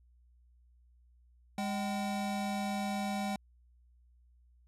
square tone pair together, 204 / 768 Hz, G#3 / G5, -31 / -36 cents, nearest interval octave + major seventh, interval 2295 cents, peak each -35 / -38 dBFS, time 1.58-3.36 s, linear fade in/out 2 ms, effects added 60 Hz sine -61 dBFS peak until 4.67 s + low-pass 11000 Hz 12 dB/octave

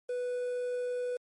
triangle tone with quantisation, 493.9 Hz, B4, in tune, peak -29 dBFS, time 0.09-1.17 s, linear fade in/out 5 ms, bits 9, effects MP3 48 kbps

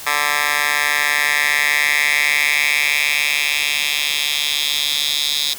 10% pulse tone with high-pass filter sweep, 146.6 Hz, D3, 3 cents flat, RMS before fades -18 dBFS, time 0.06-5.54 s, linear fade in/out 10 ms, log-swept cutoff 1400 to 3800 Hz, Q 3.4, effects white hiss -33 dBFS RMS until 5.58 s

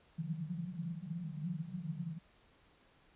pink band-pass noise, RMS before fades -41 dBFS, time 0.18-2.19 s, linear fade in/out 10 ms, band 150 to 180 Hz, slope 96 dB/octave, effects pink hiss -67 dBFS RMS until 3.15 s + resampled to 8000 Hz

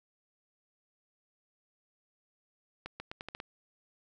accelerating click train, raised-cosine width 0.3 ms, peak -24 dBFS, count 7, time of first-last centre 2.86-3.401 s, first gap 140 ms, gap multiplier 0.82, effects none

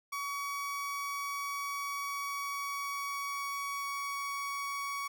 30% pulse tone with pitch glide, 1130 to 1123.5 Hz, C#6 to C#6, +33 to +23 cents, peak -32 dBFS, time 0.12-5.08 s, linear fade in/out 10 ms, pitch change -10 cents, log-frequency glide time 1.69-4.27 s, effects none

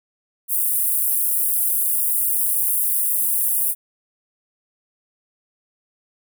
pink high-pass noise, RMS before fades -20 dBFS, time 0.48-3.75 s, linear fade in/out 50 ms, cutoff 9600 Hz, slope 48 dB/octave, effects none

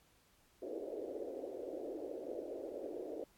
white band-pass noise, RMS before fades -44 dBFS, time 0.62-3.24 s, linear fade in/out 2 ms, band 300 to 580 Hz, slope 48 dB/octave, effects pink hiss -70 dBFS RMS until 3.37 s + AAC 64 kbps

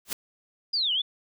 white noise with exponential growth, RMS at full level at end -25 dBFS, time 0.05-0.13 s, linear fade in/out 2 ms, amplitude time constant 16 ms
sine linear two-way sweep, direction down then up, 4964 to 2861 to 3556 Hz, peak -23 dBFS, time 0.73-1.02 s, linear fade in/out 10 ms, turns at 0.93 s
effects none

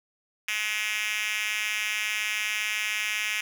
5% pulse tone with high-pass filter, 212.7 Hz, G#3, 42 cents sharp, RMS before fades -29 dBFS, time 0.48-3.41 s, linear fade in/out 5 ms, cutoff 2400 Hz, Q 2.5, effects none

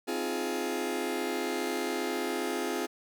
sawtooth chord, F minor seventh, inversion second, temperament just, 261.9 / 314.3 / 349.2 / 419.1 Hz, C4 / Eb4 / F4 / Ab4, +2 / +18 / 0 / +16 cents, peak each -32 / -35 / -30 / -31 dBFS, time 0.07-2.87 s, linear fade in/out 20 ms, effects none

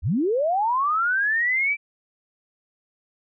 sine linear sweep, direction up, 55 to 2349 Hz, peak -19 dBFS, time 0.02-1.77 s, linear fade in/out 50 ms, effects none

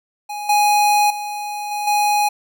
square tone with level steps, 830.6 Hz, G#5, in tune, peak -26 / -13 / -25 / -22 / -15 dBFS, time 0.29-2.29 s, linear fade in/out 10 ms, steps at 0.49 / 1.1 / 1.71 / 1.87 s, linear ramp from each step 5 ms, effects none

